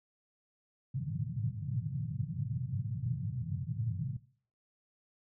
pink band-pass noise, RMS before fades -36 dBFS, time 0.94-4.17 s, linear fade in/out 5 ms, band 100 to 160 Hz, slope 48 dB/octave, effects noise-tail reverb RT60 0.5 s tail -18 dB re dry

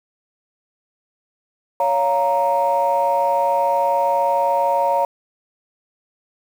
sine chord, Bb minor, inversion first, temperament just, 559.4 / 699.2 / 932.3 Hz, Db5 / F5 / Bb5, +16 / +2 / 0 cents, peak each -19 / -21 / -17 dBFS, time 1.8-5.05 s, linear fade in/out 2 ms, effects tanh soft clip ceiling -8 dBFS + 7-bit

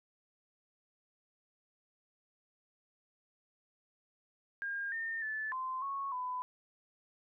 sine tone with pitch steps, 1613 / 1817 / 1743 / 1036 / 1103 / 1002 Hz, G6 / A#6 / A6 / C6 / C#6 / B5, +49 / -45 / -17 / -17 / -9 / +25 cents, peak -35 dBFS, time 4.62-6.42 s, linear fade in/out 0 ms, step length 300 ms, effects none

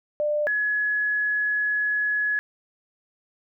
sine tone pair in turn, 596 / 1691.1 Hz, D5 / G#6, +25 / +31 cents, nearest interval octave + tritone, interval 1806 cents, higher second, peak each -21 dBFS, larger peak neither, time 0.2-0.47 / 0.47-2.39 s, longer second, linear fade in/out 0 ms, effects none

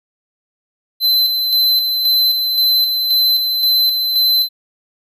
square tone with tremolo, 4056 Hz, B7, 45 cents sharp, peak -11 dBFS, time 1-4.49 s, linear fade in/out 50 ms, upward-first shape square, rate 1.9 Hz, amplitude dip 40%, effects none

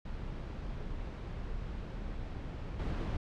brown noise with level steps, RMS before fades -40 / -34 dBFS, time 0.05-3.17 s, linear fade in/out 5 ms, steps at 2.79 s, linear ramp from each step 5 ms, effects low-pass 4000 Hz 12 dB/octave

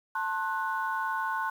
sine chord, F# diminished, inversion first, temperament just, 888 / 1065.6 / 1480 Hz, A5 / C6 / F#6, +16 / +31 / 0 cents, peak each -32 dBFS, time 0.15-1.5 s, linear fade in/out 5 ms, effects tanh soft clip ceiling -19 dBFS + 9-bit

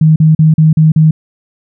sine tone bursts, 157.1 Hz, D#3, 17 cents sharp, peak -3 dBFS, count 6, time 0.01-1.11 s, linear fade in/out 5 ms, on 150 ms, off 40 ms, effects none

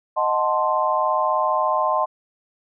sine chord, D# diminished seventh, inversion none, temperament equal with one note detuned, 622.3 / 737 / 880 / 1046.5 Hz, D#5 / F#5 / A5 / C6, 0 / -7 / 0 / 0 cents, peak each -23 / -26 / -24 / -21 dBFS, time 0.16-2.06 s, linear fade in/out 20 ms, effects none

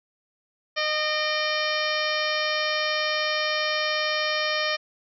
harmonic tone with a mistuned harmonic, 613 Hz, D#5, 26 cents flat, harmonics 1 / 2 / 3 / 4 / 5 / 6 / 7 / 8 / 9, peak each -29 / -31 / -29 / -31 / -32 / -36 / -35 / -36 / -34 dBFS, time 0.76-4.77 s, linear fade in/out 20 ms, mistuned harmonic 4, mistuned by -49 cents, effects none

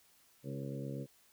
harmonic tone with a mistuned harmonic, 68.7 Hz, C#2, 15 cents flat, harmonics 2 / 3 / 4 / 5 / 6 / 7 / 8, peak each -41 / -46 / -46 / -50 / -52 / -49 / -50 dBFS, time 0.43-1.07 s, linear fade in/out 50 ms, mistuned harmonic 6, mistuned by +18 cents, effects white hiss -67 dBFS RMS until 1.32 s

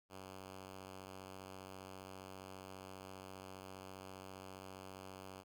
5% pulse tone, 94.9 Hz, F#2, 44 cents sharp, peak -39 dBFS, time 0.09-5.44 s, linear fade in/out 50 ms, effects none

